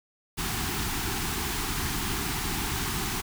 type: band-stop noise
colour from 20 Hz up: pink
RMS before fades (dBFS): -30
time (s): 0.37-3.22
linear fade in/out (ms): 20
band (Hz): 430 to 720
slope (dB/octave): 96
effects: none